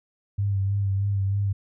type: tone with vibrato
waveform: sine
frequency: 99 Hz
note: G2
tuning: 18 cents sharp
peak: -21 dBFS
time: 0.38-1.53 s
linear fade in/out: 10 ms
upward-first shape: sine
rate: 3.2 Hz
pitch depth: 34 cents each way
effects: none